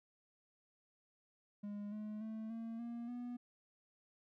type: tone with pitch steps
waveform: triangle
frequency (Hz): 205.4 / 212.5 / 219.9 / 227.5 / 235.4 / 243.6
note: G#3 / G#3 / A3 / A#3 / A#3 / B3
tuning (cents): -19 / +40 / -1 / -42 / +17 / -24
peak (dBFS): -40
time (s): 1.63-3.37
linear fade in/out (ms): 10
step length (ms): 290
effects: none